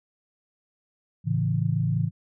sine chord, A major, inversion none, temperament equal, 110 / 138.59 / 164.81 Hz, A2 / C#3 / E3, 0 / 0 / 0 cents, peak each -26 dBFS, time 1.24-2.11 s, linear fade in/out 50 ms, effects none

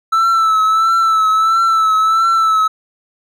triangle tone with vibrato, 1318.5 Hz, E6, in tune, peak -8 dBFS, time 0.12-2.68 s, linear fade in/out 10 ms, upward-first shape triangle, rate 1.5 Hz, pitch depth 46 cents each way, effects none

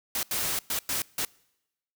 white noise bursts at uneven times, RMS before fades -29 dBFS, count 5, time 0.15-0.23 / 0.31-0.59 / 0.7-0.79 / 0.89-1.02 / 1.18-1.25 s, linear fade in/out 2 ms, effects noise-tail reverb RT60 0.9 s tail -25 dB re dry

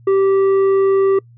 sine tone with tanh clipping, 389.1 Hz, G4, 13 cents flat, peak -12 dBFS, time 0.07-1.19 s, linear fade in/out 5 ms, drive 7 dB, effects noise-tail reverb RT60 0.1 s tail -26 dB re dry + added 118 Hz sine -42 dBFS peak until 1.37 s

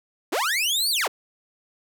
sawtooth linear two-way sweep, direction up then down, 246.9 to 4699 to 246.9 Hz, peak -18 dBFS, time 0.32-1.08 s, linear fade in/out 10 ms, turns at 0.9 s, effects none

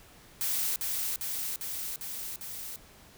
blue noise with echo, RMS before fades -30 dBFS, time 0.41-0.76 s, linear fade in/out 0 ms, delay 400 ms, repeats 5, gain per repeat -2 dB, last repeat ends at 2.76 s, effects pink hiss -55 dBFS RMS until 3.17 s

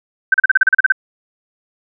sine tone bursts, 1543 Hz, G6, 28 cents flat, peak -6 dBFS, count 11, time 0.32-0.922 s, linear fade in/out 5 ms, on 22 ms, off 36 ms, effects none

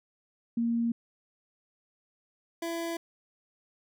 sine / 25% pulse tone pair in turn, 233.1 / 334.9 Hz, A#3 / E4, 0 / +27 cents, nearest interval tritone, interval 627 cents, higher second, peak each -25 / -28 dBFS, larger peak first, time 0.57-0.92 / 2.62-2.97 s, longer neither, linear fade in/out 5 ms, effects none

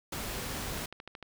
pink noise, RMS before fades -37 dBFS, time 0.12-0.86 s, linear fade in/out 5 ms
click train, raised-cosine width 0.3 ms, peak -27 dBFS, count 10, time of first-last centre 0.55-1.227 s, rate 13.3 Hz
effects none

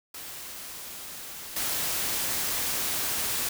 white noise with level steps, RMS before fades -40 / -29 dBFS, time 0.14-3.49 s, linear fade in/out 5 ms, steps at 1.56 s, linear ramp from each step 5 ms, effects none

